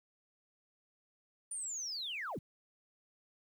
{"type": "linear sweep", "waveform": "sine", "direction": "down", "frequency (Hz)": [9300, 71.6], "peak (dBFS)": -37, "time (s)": [1.51, 2.39], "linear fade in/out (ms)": 5, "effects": ["tanh soft clip ceiling -33 dBFS", "11-bit"]}